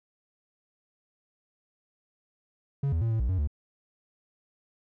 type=tone with pitch steps; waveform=triangle; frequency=139.2 / 81.8 / 114.1 / 112 / 59.6 / 93 / 73.1 Hz; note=C#3 / E2 / A#2 / A2 / A#1 / F#2 / D2; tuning=+8 / -13 / -37 / +31 / +39 / +9 / -7 cents; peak=-22 dBFS; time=2.83-3.474 s; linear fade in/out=5 ms; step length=92 ms; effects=none